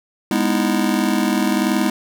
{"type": "chord", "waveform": "square", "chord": "E major seventh", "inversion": "first", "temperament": "just", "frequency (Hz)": [206, 247.2, 309, 329.6], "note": ["G#3", "B3", "D#4", "E4"], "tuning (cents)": [-14, 2, -12, 0], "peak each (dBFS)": [-21, -22, -23, -24], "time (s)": [0.31, 1.9], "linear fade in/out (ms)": 2, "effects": []}